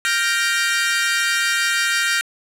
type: chord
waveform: sawtooth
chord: G minor seventh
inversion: third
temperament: equal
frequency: 1396.9 / 1568 / 1864.7 / 2349 Hz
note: F6 / G6 / Bb6 / D7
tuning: 0 / 0 / 0 / 0 cents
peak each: -19 / -19 / -18 / -22 dBFS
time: 0.05-2.21 s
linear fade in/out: 0 ms
effects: low-pass 11000 Hz 12 dB/octave